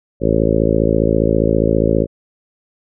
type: harmonic tone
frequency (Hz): 54.9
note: A1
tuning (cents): -3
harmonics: 1 / 2 / 3 / 4 / 5 / 6 / 7 / 8 / 9 / 10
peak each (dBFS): -21 / -21 / -21 / -21 / -21 / -21 / -21 / -21 / -21 / -21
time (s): 0.2-2.07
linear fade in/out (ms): 50
effects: none